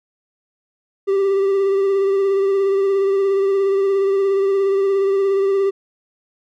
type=tone with vibrato; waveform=triangle; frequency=392 Hz; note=G4; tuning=in tune; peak=-12 dBFS; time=1.07-5.71 s; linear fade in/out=20 ms; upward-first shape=triangle; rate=17 Hz; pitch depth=31 cents each way; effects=none